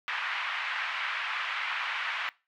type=band-pass noise; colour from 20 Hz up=white; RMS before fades=-33 dBFS; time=0.08-2.29 s; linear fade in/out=0 ms; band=990 to 2600 Hz; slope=24 dB/octave; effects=noise-tail reverb RT60 0.3 s tail -22 dB re dry